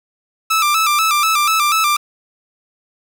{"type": "tone with vibrato", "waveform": "sawtooth", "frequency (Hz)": 1244.5, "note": "D#6", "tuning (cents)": 0, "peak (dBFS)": -9, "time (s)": [0.5, 1.97], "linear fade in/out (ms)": 10, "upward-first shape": "square", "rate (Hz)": 4.1, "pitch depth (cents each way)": 84, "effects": []}